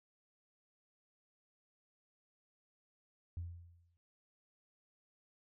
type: tone with exponential decay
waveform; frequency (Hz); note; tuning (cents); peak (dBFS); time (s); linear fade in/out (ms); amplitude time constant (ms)
sine; 86; F2; -26; -37; 3.37-3.97; 0; 130
effects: noise-tail reverb RT60 0.1 s tail -19 dB re dry + tanh soft clip ceiling -34 dBFS